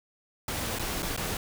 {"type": "noise with dropouts", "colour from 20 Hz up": "pink", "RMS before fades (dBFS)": -32, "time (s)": [0.48, 1.37], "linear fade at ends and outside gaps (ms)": 2, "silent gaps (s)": [[0.788, 0.794], [1.023, 1.028], [1.165, 1.175]], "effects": []}